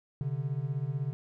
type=beating tone pair; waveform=triangle; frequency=130.81 / 146.81 Hz; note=C3 / D3; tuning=0 / 0 cents; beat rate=16 Hz; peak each=-31 dBFS; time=0.21-1.13 s; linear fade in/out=0 ms; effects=none